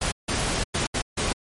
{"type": "noise bursts at uneven times", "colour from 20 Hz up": "pink", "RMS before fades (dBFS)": -25, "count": 5, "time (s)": [[0.01, 0.12], [0.28, 0.64], [0.74, 0.87], [0.94, 1.02], [1.17, 1.33]], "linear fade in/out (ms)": 10, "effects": ["MP3 48 kbps"]}